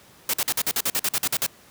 white noise bursts, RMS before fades -23 dBFS, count 13, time 0.29-1.464 s, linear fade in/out 2 ms, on 46 ms, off 48 ms, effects pink hiss -51 dBFS RMS until 1.7 s + high-pass 100 Hz 12 dB/octave

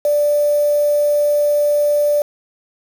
sine tone with quantisation, 587.3 Hz, D5, in tune, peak -12 dBFS, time 0.05-2.22 s, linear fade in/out 2 ms, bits 5, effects none

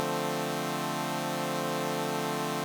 10% pulse chord, D minor seventh, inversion none, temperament equal, 146.83 / 174.61 / 220 / 261.6 Hz, D3 / F3 / A3 / C4, 0 / 0 / 0 / 0 cents, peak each -27 dBFS, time 0-2.64 s, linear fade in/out 0 ms, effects none

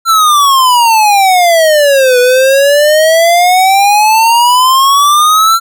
square exponential two-way sweep, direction down then up, 1363 to 490 to 1363 Hz, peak -5 dBFS, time 0.05-5.6 s, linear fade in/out 50 ms, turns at 2.19 s, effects none

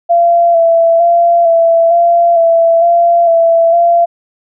sine tone with vibrato, 676 Hz, E5, 43 cents sharp, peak -5 dBFS, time 0.09-4.06 s, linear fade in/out 20 ms, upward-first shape square, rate 1.1 Hz, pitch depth 24 cents each way, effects none

